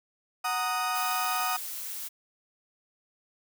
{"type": "chord", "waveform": "35% pulse", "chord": "D# minor", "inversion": "first", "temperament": "equal", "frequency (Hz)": [740, 932.3, 1244.5], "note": ["F#5", "A#5", "D#6"], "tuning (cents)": [0, 0, 0], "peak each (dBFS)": [-30, -34, -28], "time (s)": [0.44, 1.57], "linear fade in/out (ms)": 10}
{"type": "noise", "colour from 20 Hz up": "blue", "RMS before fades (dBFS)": -37, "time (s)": [0.94, 2.09], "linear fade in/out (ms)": 20}
{"effects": []}